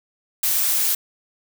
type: noise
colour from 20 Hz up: blue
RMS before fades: -20 dBFS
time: 0.43-0.95 s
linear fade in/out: 5 ms
effects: none